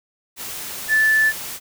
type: tone in noise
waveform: sine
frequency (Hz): 1750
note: A6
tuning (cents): -10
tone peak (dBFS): -13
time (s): 0.88-1.33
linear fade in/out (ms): 50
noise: white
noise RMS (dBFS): -31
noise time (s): 0.36-1.6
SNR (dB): +15
effects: none